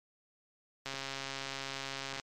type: click train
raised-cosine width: 0.2 ms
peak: -21 dBFS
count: 183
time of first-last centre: 0.86-2.198 s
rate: 136 Hz
effects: MP3 96 kbps